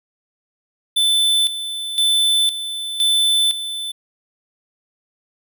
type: tone with tremolo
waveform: square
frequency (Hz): 3520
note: A7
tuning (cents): 0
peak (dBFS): -14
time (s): 0.96-3.92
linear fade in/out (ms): 10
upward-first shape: square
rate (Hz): 0.98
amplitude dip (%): 70
effects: none